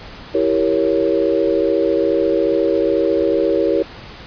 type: chord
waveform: sine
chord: E diminished seventh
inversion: none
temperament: equal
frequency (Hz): 329.6 / 392 / 466.2 / 554.4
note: E4 / G4 / Bb4 / Db5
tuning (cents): 0 / 0 / 0 / 0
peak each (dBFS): -19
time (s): 0.34-3.83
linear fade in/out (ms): 10
effects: pink hiss -36 dBFS RMS until 4.26 s + resampled to 11025 Hz